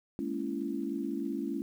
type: chord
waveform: sine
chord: A# half-diminished seventh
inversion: third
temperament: just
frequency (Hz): 209.8 / 233.1 / 279.7 / 335.6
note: G#3 / A#3 / C#4 / E4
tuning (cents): +18 / 0 / +16 / +31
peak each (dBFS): -38 / -40 / -35 / -37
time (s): 0.19-1.62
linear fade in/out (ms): 0
effects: 10-bit